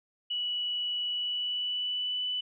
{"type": "tone with pitch glide", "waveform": "sine", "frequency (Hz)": [2943, 2986], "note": ["F#7", "F#7"], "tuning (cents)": [-10, 15], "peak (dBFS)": -29, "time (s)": [0.3, 2.41], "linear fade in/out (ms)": 10, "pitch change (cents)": 25, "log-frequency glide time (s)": [1.09, 2.24], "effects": []}